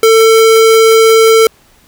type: tone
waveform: square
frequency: 447.2 Hz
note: A4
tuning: 28 cents sharp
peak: -4 dBFS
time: 0.03-1.47 s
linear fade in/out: 2 ms
effects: pink hiss -47 dBFS RMS until 1.87 s